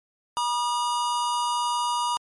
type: tone pair together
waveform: square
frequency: 963.6 / 1214 Hz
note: B5 / D#6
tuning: -43 / -43 cents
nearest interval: major third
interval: 400 cents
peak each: -25 / -30 dBFS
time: 0.37-2.17 s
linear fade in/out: 0 ms
effects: MP3 48 kbps